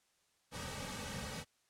pink noise with comb filter, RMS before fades -43 dBFS, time 0.51-1.45 s, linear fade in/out 50 ms, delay 2.9 ms, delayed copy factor -0.85, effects white hiss -75 dBFS RMS until 1.69 s + low-pass 9000 Hz 12 dB/octave

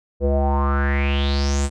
square tone with low-pass filter sweep, 70 Hz, C#2, 18 cents sharp, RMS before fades -19 dBFS, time 0.2-1.7 s, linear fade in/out 50 ms, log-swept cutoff 470 to 8500 Hz, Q 6.7, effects none

